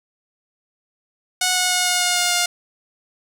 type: tone with pitch steps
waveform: 5% pulse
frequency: 733 / 728.8 / 724.6 / 720.4 / 716.3 / 712.1 / 708 Hz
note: F#5 / F#5 / F#5 / F#5 / F5 / F5 / F5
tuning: -16 / -26 / -36 / -46 / +44 / +33 / +23 cents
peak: -5 dBFS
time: 1.41-2.46 s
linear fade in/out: 5 ms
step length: 150 ms
effects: none